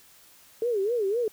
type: tone with vibrato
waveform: sine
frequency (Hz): 433.6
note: A4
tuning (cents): -25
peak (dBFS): -23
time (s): 0.62-1.28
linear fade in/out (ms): 2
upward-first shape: sine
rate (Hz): 3.9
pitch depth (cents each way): 210
effects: white hiss -55 dBFS RMS until 1.32 s